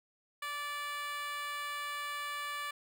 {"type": "tone with high-pass filter", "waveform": "10% pulse", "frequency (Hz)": 582, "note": "D5", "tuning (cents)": -16, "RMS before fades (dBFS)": -39, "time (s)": [0.42, 2.71], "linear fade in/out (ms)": 5, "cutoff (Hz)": 1200, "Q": 2.1, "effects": []}